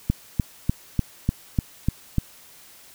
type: click train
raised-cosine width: 5 ms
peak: -7 dBFS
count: 8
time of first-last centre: 0.1-2.183 s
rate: 3.36 Hz
effects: white hiss -49 dBFS RMS until 2.94 s